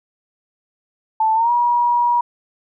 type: tone with pitch glide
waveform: sine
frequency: 880 to 959.6 Hz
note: A5 to A#5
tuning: 0 to +50 cents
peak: -13 dBFS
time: 1.2-2.21 s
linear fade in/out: 5 ms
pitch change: +150 cents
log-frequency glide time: 1.34-1.51 s
effects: none